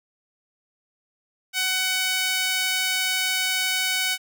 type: tone with high-pass filter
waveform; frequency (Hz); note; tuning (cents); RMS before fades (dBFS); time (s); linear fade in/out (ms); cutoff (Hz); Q
sawtooth; 749; F#5; +21; -24; 1.53-4.18; 50; 2300; 1.2
effects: none